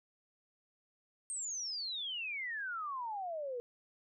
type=exponential sweep; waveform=sine; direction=down; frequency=8610 to 469.2 Hz; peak=-37 dBFS; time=1.3-3.6 s; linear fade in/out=0 ms; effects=none